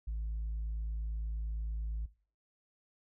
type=tone; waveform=sine; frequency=54.4 Hz; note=A1; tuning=19 cents flat; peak=-32 dBFS; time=0.07-2.06 s; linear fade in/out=10 ms; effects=noise-tail reverb RT60 0.4 s tail -20 dB re dry + tanh soft clip ceiling -32 dBFS